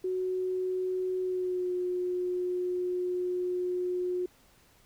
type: tone with pitch glide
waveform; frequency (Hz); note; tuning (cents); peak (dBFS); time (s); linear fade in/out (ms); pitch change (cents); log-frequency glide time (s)
sine; 370 to 360.7; F#4 to F#4; 0 to -44; -28; 0.04-4.26; 5; -44; 1.21-1.73
effects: pink hiss -62 dBFS RMS until 4.85 s